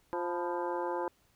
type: harmonic tone with a mistuned harmonic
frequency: 175.2 Hz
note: F3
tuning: 6 cents sharp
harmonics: 2 / 3 / 4 / 5 / 6 / 7 / 8 / 9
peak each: -36 / -37 / -46 / -37 / -39 / -50 / -51 / -49 dBFS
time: 0.13-1.08 s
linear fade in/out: 0 ms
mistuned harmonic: 6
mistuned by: -87 cents
effects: pink hiss -69 dBFS RMS until 1.35 s